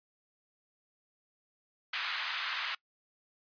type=band-pass noise; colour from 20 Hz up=pink; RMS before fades=-36 dBFS; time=1.93-2.75 s; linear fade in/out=5 ms; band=1200 to 4200 Hz; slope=24 dB/octave; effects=noise-tail reverb RT60 0.1 s tail -24 dB re dry + resampled to 11025 Hz

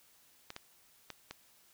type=clicks; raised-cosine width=0.2 ms; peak=-25 dBFS; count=4; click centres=0.504 / 0.564 / 1.103 / 1.31 s; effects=white hiss -65 dBFS RMS until 1.73 s

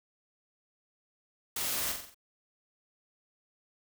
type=noise with echo; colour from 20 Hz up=white; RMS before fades=-34 dBFS; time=1.56-1.92 s; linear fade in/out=5 ms; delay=45 ms; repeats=5; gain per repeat=-5 dB; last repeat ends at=2.145 s; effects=none

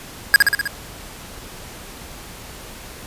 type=tone with echo; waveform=square; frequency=1643 Hz; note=G#6; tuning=19 cents flat; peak=-6 dBFS; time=0.34-0.36 s; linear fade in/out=0 ms; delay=63 ms; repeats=5; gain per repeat=-3 dB; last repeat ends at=0.675 s; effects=pink hiss -37 dBFS RMS until 3.06 s + resampled to 32000 Hz

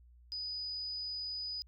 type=tone; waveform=sine; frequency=4971 Hz; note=D#8; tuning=2 cents flat; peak=-37 dBFS; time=0.32-1.62 s; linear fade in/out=0 ms; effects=added 60 Hz sine -57 dBFS peak until 1.67 s

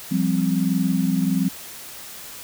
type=chord; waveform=sine; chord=F suspended second; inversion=none; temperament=equal; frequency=174.61 / 196 / 261.6 Hz; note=F3 / G3 / C4; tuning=0 / 0 / 0 cents; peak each=-22 / -22 / -23 dBFS; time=0.11-1.49 s; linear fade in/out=10 ms; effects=white hiss -38 dBFS RMS until 2.43 s

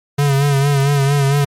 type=tone with vibrato; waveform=square; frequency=140.4 Hz; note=C#3; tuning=22 cents sharp; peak=-12 dBFS; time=0.18-1.45 s; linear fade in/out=10 ms; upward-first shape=sine; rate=4.4 Hz; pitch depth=51 cents each way; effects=MP3 64 kbps

